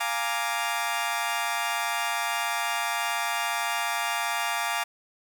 20% pulse chord, Bb dominant seventh, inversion second, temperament equal, 698.5 / 830.6 / 932.3 / 1174.7 Hz, F5 / Ab5 / Bb5 / D6, 0 / 0 / 0 / 0 cents, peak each -27 dBFS, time 0-4.84 s, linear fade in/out 10 ms, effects none

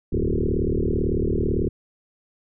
sine tone with frequency modulation, 165.4 Hz, E3, 6 cents sharp, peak -19 dBFS, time 0.12-1.69 s, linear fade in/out 10 ms, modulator 38 Hz, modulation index 6.8, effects none

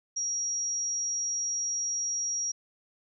sine tone, 5680 Hz, F8, 28 cents sharp, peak -28 dBFS, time 0.16-2.52 s, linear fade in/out 10 ms, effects none

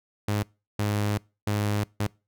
sawtooth tone bursts at uneven times, 103.83 Hz, G#2, in tune, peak -20 dBFS, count 4, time 0.28-0.43 / 0.79-1.18 / 1.47-1.84 / 2-2.07 s, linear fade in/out 5 ms, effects noise-tail reverb RT60 0.3 s tail -25 dB re dry

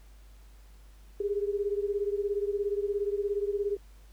sine beating tone pair, 401.4 / 418.4 Hz, G4 / G#4, +41 / +13 cents, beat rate 17 Hz, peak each -29 / -32 dBFS, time 1.2-3.77 s, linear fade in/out 5 ms, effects added 50 Hz sine -50 dBFS peak until 4.12 s + pink hiss -63 dBFS RMS until 4.12 s

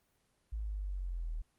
sine linear sweep, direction down, 55 to 38.21 Hz, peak -35 dBFS, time 0.52-1.42 s, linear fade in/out 10 ms, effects pink hiss -75 dBFS RMS until 1.58 s + Opus 24 kbps

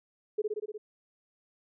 sine tone with echo, 424 Hz, G#4, 36 cents sharp, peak -25 dBFS, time 0.38-0.42 s, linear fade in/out 10 ms, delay 60 ms, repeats 6, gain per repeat -2 dB, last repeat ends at 0.78 s, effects none

